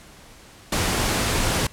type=noise; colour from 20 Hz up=pink; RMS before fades=-22 dBFS; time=0.72-1.67 s; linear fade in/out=5 ms; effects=pink hiss -47 dBFS RMS until 1.72 s + low-pass 11000 Hz 12 dB/octave